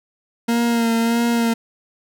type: tone with vibrato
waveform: 40% pulse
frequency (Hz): 232.1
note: A#3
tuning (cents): -7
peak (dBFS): -15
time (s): 0.48-1.54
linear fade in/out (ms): 10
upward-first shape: sine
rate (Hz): 1.6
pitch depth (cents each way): 27
effects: none